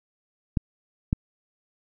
clicks, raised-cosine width 5 ms, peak -9 dBFS, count 2, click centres 0.572 / 1.129 s, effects none

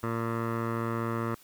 15% pulse tone with low-pass filter, 115.2 Hz, A#2, 20 cents flat, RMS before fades -31 dBFS, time 0.03-1.35 s, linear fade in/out 5 ms, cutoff 1400 Hz, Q 2.6, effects white hiss -57 dBFS RMS until 1.43 s

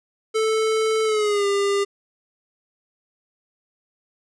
square tone with pitch glide, 439.5 to 400.7 Hz, A4 to G4, -2 to +38 cents, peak -19 dBFS, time 0.34-1.85 s, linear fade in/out 20 ms, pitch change -160 cents, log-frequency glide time 1.04-1.46 s, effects resampled to 22050 Hz

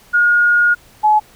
sine tone pair in turn, 1433 / 852.1 Hz, F6 / G#5, +44 / +44 cents, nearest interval major sixth, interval 900 cents, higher first, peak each -9 / -8 dBFS, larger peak second, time 0.13-0.75 / 1.03-1.2 s, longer first, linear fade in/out 20 ms, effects pink hiss -47 dBFS RMS until 1.35 s

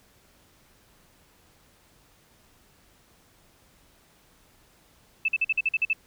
sine tone bursts, 2630 Hz, E7, 5 cents flat, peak -20 dBFS, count 9, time 5.25-5.932 s, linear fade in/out 5 ms, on 34 ms, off 47 ms, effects pink hiss -60 dBFS RMS until 6.06 s

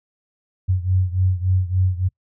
sine beating tone pair, 91.5 / 95 Hz, F#2 / F#2, -19 / +46 cents, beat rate 3.5 Hz, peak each -18 / -21 dBFS, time 0.68-2.09 s, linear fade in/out 20 ms, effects noise-tail reverb RT60 0.1 s tail -25 dB re dry

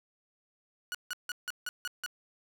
sawtooth tone bursts, 1461 Hz, F#6, 22 cents flat, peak -30 dBFS, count 7, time 0.92-2.062 s, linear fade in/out 0 ms, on 26 ms, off 160 ms, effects none

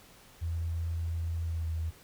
sine tone with pitch glide, 83.2 to 81.02 Hz, E2 to E2, +17 to -29 cents, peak -30 dBFS, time 0.41-1.91 s, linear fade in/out 20 ms, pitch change -46 cents, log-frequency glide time 1.43-1.69 s, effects pink hiss -56 dBFS RMS until 2.03 s

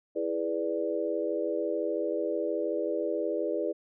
sine chord, E dominant seventh, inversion none, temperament equal, 329.6 / 415.3 / 493.9 / 587.3 Hz, E4 / G#4 / B4 / D5, 0 / 0 / 0 / 0 cents, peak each -33 dBFS, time 0.15-3.73 s, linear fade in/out 20 ms, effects none

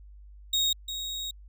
35% pulse tone pair in turn, 3754 / 3772 Hz, A#7 / A#7, +11 / +20 cents, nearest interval unison, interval 9 cents, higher second, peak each -21 / -30 dBFS, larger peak first, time 0.53-0.73 / 0.88-1.31 s, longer second, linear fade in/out 5 ms, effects added 50 Hz sine -46 dBFS peak until 1.48 s

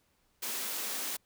white high-pass noise, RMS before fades -36 dBFS, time 0.42-1.17 s, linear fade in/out 10 ms, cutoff 190 Hz, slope 96 dB/octave, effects pink hiss -72 dBFS RMS until 1.25 s

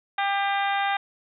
harmonic tone with a mistuned harmonic, 398.2 Hz, G4, 27 cents sharp, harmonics 2 / 3 / 4 / 5 / 6 / 7 / 8 / 9, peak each -24 / -32 / -30 / -32 / -35 / -40 / -40 / -37 dBFS, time 0.18-0.97 s, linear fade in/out 5 ms, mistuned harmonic 9, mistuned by +32 cents, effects none

